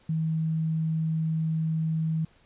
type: tone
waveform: sine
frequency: 160 Hz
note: D#3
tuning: 49 cents sharp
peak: -24 dBFS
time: 0.09-2.25 s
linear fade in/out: 5 ms
effects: pink hiss -61 dBFS RMS until 2.45 s + resampled to 8000 Hz